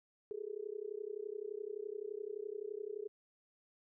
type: tone with amplitude modulation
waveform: sine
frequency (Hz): 418.4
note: G#4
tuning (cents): +13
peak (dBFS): -36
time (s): 0.31-3.08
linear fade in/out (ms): 0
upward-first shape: sine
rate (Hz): 31.7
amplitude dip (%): 100
effects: none